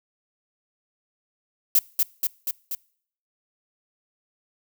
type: noise with echo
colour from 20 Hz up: violet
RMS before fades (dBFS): -17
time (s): 1.75-1.79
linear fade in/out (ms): 2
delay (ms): 240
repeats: 4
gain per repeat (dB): -3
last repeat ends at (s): 2.75
effects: noise-tail reverb RT60 0.6 s tail -25 dB re dry